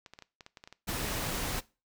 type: clicks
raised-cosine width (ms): 0.2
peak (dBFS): -30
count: 10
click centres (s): 0.062 / 0.136 / 0.189 / 0.223 / 0.408 / 0.464 / 0.572 / 0.639 / 0.675 / 0.726
type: noise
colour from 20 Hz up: pink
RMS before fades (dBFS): -34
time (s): 0.87-1.61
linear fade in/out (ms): 20
effects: noise-tail reverb RT60 0.3 s tail -20 dB re dry